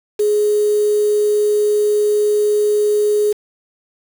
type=tone with quantisation; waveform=sine; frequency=418.2 Hz; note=G#4; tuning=12 cents sharp; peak=-12 dBFS; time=0.19-3.33 s; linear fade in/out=10 ms; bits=5; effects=none